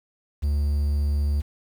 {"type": "tone with quantisation", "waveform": "triangle", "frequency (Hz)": 72.4, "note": "D2", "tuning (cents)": -24, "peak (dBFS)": -18, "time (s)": [0.42, 1.42], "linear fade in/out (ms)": 20, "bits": 8, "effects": []}